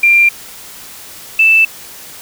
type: tone pair in turn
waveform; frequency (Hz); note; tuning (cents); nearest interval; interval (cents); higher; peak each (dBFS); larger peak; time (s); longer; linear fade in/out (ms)
sine; 2380 / 2645; D7 / E7; +22 / +5; major second; 183; second; -5; neither; 0.03-0.29 / 1.39-1.65; neither; 5
effects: white hiss -33 dBFS RMS until 2.21 s